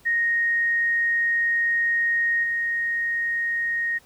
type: tone with level steps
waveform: sine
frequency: 1864.7 Hz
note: A#6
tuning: in tune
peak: -19 / -22 dBFS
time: 0.05-3.99 s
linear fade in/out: 20 ms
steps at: 2.43 s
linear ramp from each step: 10 ms
effects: pink hiss -55 dBFS RMS until 4.05 s